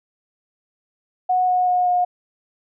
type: tone with pitch steps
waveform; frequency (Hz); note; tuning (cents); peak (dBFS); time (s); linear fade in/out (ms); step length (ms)
sine; 734 / 728.5 / 723.1 / 717.6; F#5 / F#5 / F#5 / F5; -14 / -27 / -40 / +47; -15; 1.29-2.05; 10; 190
effects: none